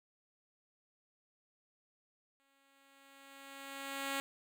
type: tone with exponential growth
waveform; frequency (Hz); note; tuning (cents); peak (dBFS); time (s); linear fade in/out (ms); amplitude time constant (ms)
5% pulse; 274.7; C#4; -16; -23; 2.4-4.2; 0; 390
effects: none